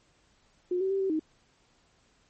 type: tone with pitch steps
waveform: sine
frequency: 359.5 / 381.8 / 389.9 / 384.2 / 313.4 Hz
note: F#4 / G4 / G4 / G4 / D#4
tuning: -50 / -46 / -9 / -35 / +13 cents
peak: -25 dBFS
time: 0.71-1.195 s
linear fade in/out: 5 ms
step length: 97 ms
effects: pink hiss -66 dBFS RMS until 2.29 s + MP3 32 kbps